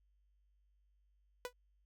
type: tone with exponential decay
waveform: sawtooth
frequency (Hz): 493.9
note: B4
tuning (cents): 0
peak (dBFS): -32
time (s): 1.45-1.53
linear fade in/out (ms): 1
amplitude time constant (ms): 16
effects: added 50 Hz sine -70 dBFS peak until 1.85 s